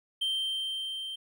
triangle tone with level ramp, 3136 Hz, G7, in tune, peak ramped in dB -25 to -34 dBFS, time 0.21-1.16 s, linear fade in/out 10 ms, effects none

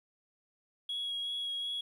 sine tone with vibrato, 3322 Hz, G#7, in tune, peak -32 dBFS, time 0.89-1.81 s, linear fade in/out 5 ms, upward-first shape sine, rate 2.7 Hz, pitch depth 13 cents each way, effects tanh soft clip ceiling -31 dBFS + 11-bit

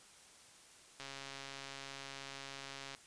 click train, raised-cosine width 0.2 ms, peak -29 dBFS, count 268, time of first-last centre 1-2.949 s, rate 137 Hz, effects white hiss -60 dBFS RMS until 3.06 s + resampled to 22050 Hz

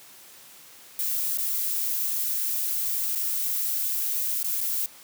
violet noise with dropouts, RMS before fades -27 dBFS, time 0.99-4.86 s, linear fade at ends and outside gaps 2 ms, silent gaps 1.374-1.383 / 3.152-3.156 / 4.43-4.443 / 4.607-4.611 s, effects white hiss -49 dBFS RMS until 5.03 s + high-pass 100 Hz 12 dB/octave

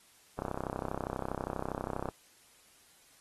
click train, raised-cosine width 1 ms, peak -21 dBFS, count 56, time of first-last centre 0.39-2.088 s, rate 32.4 Hz, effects white hiss -62 dBFS RMS until 3.2 s + AAC 32 kbps

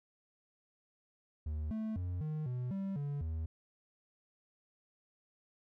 triangle tone with pitch steps, 76.5 / 219 / 89.6 / 154.1 / 124.5 / 194.6 / 143.3 / 80.2 Hz, D#2 / A3 / F2 / D#3 / B2 / G3 / D3 / E2, -29 / -8 / +45 / -16 / +14 / -12 / -42 / -47 cents, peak -33 dBFS, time 1.46-3.46 s, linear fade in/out 5 ms, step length 250 ms, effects none

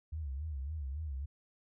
sine tone with vibrato, 72.6 Hz, D2, 19 cents flat, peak -36 dBFS, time 0.12-1.26 s, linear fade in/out 10 ms, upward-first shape sine, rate 3.6 Hz, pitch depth 170 cents each way, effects none

